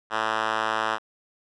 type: tone with band-pass filter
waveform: 5% pulse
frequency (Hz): 110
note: A2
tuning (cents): 0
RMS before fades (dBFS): -26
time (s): 0.1-0.99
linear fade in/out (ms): 50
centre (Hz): 1500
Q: 1.1
effects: resampled to 22050 Hz